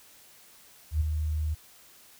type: tone with ADSR envelope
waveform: sine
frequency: 77.1 Hz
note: D#2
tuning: 15 cents flat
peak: -20 dBFS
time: 0.91-1.55 s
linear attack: 97 ms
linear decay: 11 ms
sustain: -6 dB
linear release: 17 ms
effects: white hiss -55 dBFS RMS until 2.19 s